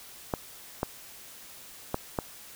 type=clicks; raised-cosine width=1 ms; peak=-13 dBFS; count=4; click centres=0.338 / 0.831 / 1.944 / 2.188 s; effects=white hiss -48 dBFS RMS until 2.55 s